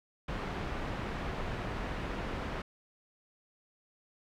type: low-pass noise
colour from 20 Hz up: pink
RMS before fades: -37 dBFS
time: 0.28-2.62 s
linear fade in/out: 5 ms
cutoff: 2200 Hz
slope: 12 dB/octave
effects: none